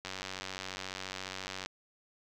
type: click train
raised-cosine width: 0.2 ms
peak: -21 dBFS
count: 153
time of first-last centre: 0.05-1.66 s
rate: 94.4 Hz
effects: none